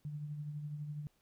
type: tone with tremolo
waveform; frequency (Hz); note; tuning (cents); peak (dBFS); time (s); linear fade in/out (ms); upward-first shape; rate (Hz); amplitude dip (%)
sine; 148.5; D3; +20; -37; 0.05-1.07; 0; triangle; 12; 50
effects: pink hiss -75 dBFS RMS until 1.21 s